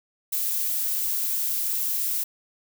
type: noise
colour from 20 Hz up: violet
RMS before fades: -26 dBFS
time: 0.32-2.24 s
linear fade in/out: 10 ms
effects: none